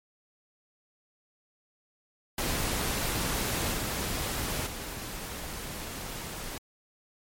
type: noise with level steps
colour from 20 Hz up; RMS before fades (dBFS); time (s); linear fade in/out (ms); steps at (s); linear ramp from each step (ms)
pink; -30 / -32 / -38; 2.38-6.58; 2; 3.73 / 4.66; 10
effects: MP3 64 kbps